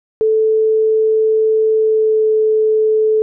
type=tone with pitch glide; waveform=sine; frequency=438.1 to 434.6 Hz; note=A4 to A4; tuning=-7 to -21 cents; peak=-10 dBFS; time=0.21-3.22 s; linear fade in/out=0 ms; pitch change=-14 cents; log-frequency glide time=1.75-2.3 s; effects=none